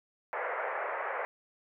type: band-pass noise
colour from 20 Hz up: pink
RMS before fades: -35 dBFS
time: 0.33-1.25 s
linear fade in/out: 0 ms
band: 460 to 2100 Hz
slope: 48 dB/octave
effects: none